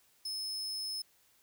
40% pulse tone, 5200 Hz, E8, 24 cents flat, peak -35 dBFS, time 0.25-1.02 s, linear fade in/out 5 ms, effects white hiss -68 dBFS RMS until 1.42 s

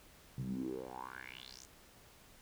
10% pulse tone with band-pass filter sweep, 63.8 Hz, C2, 43 cents flat, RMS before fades -44 dBFS, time 0.38-1.65 s, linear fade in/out 0 ms, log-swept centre 130 to 7000 Hz, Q 6.1, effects pink hiss -61 dBFS RMS until 2.41 s

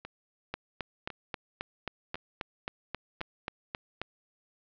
two click trains, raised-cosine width 0.3 ms, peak -17 / -24 dBFS, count 14 / 4, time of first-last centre 0.54-4.016 / 0.05-3.208 s, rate 3.74 / 0.95 Hz, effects low-pass 4000 Hz 12 dB/octave

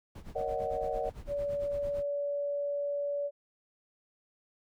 brown noise with tremolo, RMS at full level -42 dBFS, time 0.15-2.03 s, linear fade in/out 5 ms, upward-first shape sine, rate 8.9 Hz, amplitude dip 80%
sine chord, D# minor seventh, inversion second, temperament just, 466.7 / 560 / 622.3 / 746.7 Hz, A#4 / C#5 / D#5 / F#5, +2 / +18 / 0 / +16 cents, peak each -36 dBFS, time 0.35-1.1 s, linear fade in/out 10 ms
sine tone, 573 Hz, D5, 43 cents flat, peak -30 dBFS, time 1.27-3.31 s, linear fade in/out 50 ms
effects none

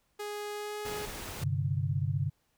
sawtooth tone with pitch glide, 415.3 to 419.2 Hz, G#4 to G#4, 0 to +16 cents, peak -32 dBFS, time 0.19-1.06 s, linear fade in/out 10 ms, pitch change +16 cents, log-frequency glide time 0.52-0.78 s
pink noise, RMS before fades -41 dBFS, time 0.85-1.44 s, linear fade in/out 5 ms
sine chord, G suspended fourth, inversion none, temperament equal, 98 / 130.81 / 146.83 Hz, G2 / C3 / D3, 0 / 0 / 0 cents, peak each -32 dBFS, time 1.41-2.3 s, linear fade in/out 20 ms
effects pink hiss -74 dBFS RMS until 2.57 s

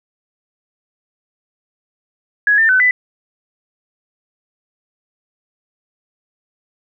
sine tone with pitch steps, 1672 / 1795 / 1513 / 1995 Hz, G#6 / A6 / F#6 / B6, +11 / +34 / +38 / +17 cents, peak -9 dBFS, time 2.47-2.91 s, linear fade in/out 2 ms, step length 110 ms, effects none

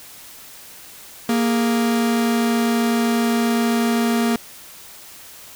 45% pulse tone pair together, 233.1 / 413.9 Hz, A#3 / G#4, 0 / -6 cents, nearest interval minor seventh, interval 994 cents, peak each -17 / -25 dBFS, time 1.29-4.36 s, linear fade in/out 2 ms, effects white hiss -41 dBFS RMS until 5.55 s

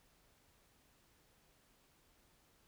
silence, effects pink hiss -71 dBFS RMS until 2.67 s

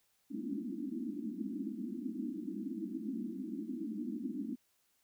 pink band-pass noise, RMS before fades -40 dBFS, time 0.3-4.56 s, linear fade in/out 20 ms, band 200 to 330 Hz, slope 96 dB/octave, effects white hiss -75 dBFS RMS until 5.03 s

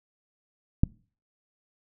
click, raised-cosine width 5 ms, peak -7 dBFS, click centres 0.835 s, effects noise-tail reverb RT60 0.4 s tail -24 dB re dry

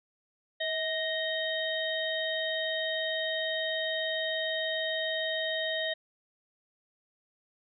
harmonic tone with a mistuned harmonic, 622.3 Hz, D#5, in tune, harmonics 1 / 3 / 5 / 6, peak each -33 / -34 / -38 / -35 dBFS, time 0.6-5.94 s, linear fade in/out 10 ms, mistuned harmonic 1, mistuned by +46 cents, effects none

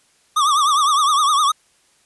square tone with vibrato, 1174.7 Hz, D6, in tune, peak -14 dBFS, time 0.36-1.52 s, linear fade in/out 10 ms, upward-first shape triangle, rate 9.8 Hz, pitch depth 140 cents each way, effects white hiss -58 dBFS RMS until 2.05 s + resampled to 24000 Hz

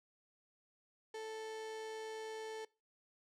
35% pulse tone with amplitude modulation, 440 Hz, A4, in tune, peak -40 dBFS, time 1.14-2.65 s, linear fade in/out 5 ms, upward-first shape sine, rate 109 Hz, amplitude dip 25%, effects noise-tail reverb RT60 0.3 s tail -23 dB re dry + low-pass 8000 Hz 12 dB/octave

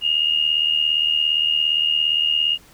sine tone with amplitude modulation, 2845 Hz, F7, 31 cents sharp, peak -13 dBFS, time 0.01-2.58 s, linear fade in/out 50 ms, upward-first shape sine, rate 77.4 Hz, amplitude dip 70%, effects pink hiss -50 dBFS RMS until 2.73 s

